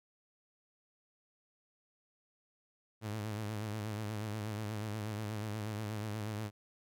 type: tone with vibrato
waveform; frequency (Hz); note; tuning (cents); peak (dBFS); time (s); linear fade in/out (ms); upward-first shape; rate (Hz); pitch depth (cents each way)
sawtooth; 106.7; G#2; +47; -33; 3.01-6.51; 50; sine; 8.3; 65
effects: none